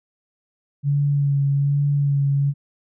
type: tone with vibrato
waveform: sine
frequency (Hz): 141.6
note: C#3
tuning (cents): +37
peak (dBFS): -16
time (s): 0.83-2.54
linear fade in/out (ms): 50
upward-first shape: sine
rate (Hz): 1.2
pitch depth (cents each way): 22
effects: none